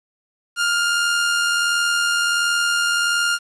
sawtooth tone with amplitude modulation, 1407 Hz, F6, 12 cents sharp, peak -12 dBFS, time 0.56-3.39 s, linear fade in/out 50 ms, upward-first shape sine, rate 81.4 Hz, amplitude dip 30%, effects resampled to 24000 Hz + 8-bit

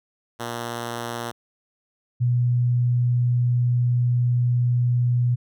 5% pulse / sine tone pair in turn, 118.2 / 122.16 Hz, A#2 / B2, +24 / -18 cents, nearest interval minor second, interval 58 cents, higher second, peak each -17 dBFS, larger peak neither, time 0.39-1.32 / 2.2-5.36 s, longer second, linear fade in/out 20 ms, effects none

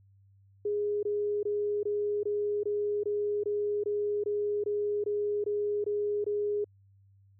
sine tone bursts, 413.8 Hz, G#4, 6 cents flat, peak -27 dBFS, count 15, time 0.65-6.644 s, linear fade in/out 5 ms, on 380 ms, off 21 ms, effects added 98 Hz sine -58 dBFS peak until 7.39 s

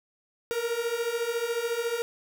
45% pulse beating tone pair, 459.3 / 473.3 Hz, A#4 / A#4, -26 / +26 cents, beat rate 14 Hz, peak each -32 / -29 dBFS, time 0.51-2.02 s, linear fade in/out 0 ms, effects none

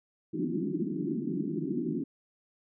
white band-pass noise, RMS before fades -32 dBFS, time 0.33-2.04 s, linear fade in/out 10 ms, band 150 to 370 Hz, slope 96 dB/octave, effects none

